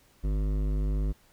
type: tone with hard clipping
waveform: sine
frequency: 50.8 Hz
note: G#1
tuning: 38 cents flat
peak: -27 dBFS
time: 0.23-1.13 s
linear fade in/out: 20 ms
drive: 14 dB
effects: pink hiss -62 dBFS RMS until 1.32 s